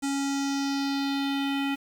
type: tone with low-pass filter sweep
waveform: square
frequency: 277.2 Hz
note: C#4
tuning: in tune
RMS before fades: -28 dBFS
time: 0.02-1.76 s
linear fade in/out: 20 ms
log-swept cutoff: 8100 to 2700 Hz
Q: 3
effects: 8-bit